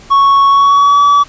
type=tone with pitch glide; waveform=triangle; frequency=1108.7 to 1145.8 Hz; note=C#6 to D6; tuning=0 to -43 cents; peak=-3 dBFS; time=0.1-1.24 s; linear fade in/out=20 ms; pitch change=+57 cents; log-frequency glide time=0.48-1.02 s; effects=pink hiss -38 dBFS RMS until 1.28 s + resampled to 16000 Hz